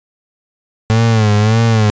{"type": "tone with vibrato", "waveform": "35% pulse", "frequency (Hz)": 109.4, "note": "A2", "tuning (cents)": -9, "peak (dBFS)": -7, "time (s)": [0.9, 1.9], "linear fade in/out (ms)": 0, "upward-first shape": "sine", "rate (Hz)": 1.7, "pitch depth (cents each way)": 88, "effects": ["resampled to 16000 Hz"]}